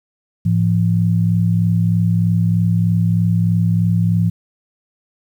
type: tone pair together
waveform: sine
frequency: 107.6 / 170.8 Hz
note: A2 / F3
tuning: -38 / -38 cents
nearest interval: minor sixth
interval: 800 cents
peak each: -15 dBFS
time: 0.45-4.3 s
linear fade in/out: 10 ms
effects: 8-bit